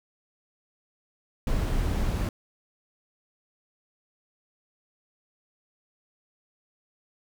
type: noise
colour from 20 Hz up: brown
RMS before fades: -26 dBFS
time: 1.47-2.29 s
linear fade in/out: 2 ms
effects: none